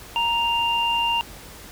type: tone pair together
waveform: sine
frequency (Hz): 935 / 2794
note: A#5 / F7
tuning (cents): +5 / 0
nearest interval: octave + perfect fifth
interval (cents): 1895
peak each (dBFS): -22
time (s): 0.16-1.21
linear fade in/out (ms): 0
effects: added 50 Hz sine -46 dBFS peak until 1.71 s + pink hiss -42 dBFS RMS until 1.71 s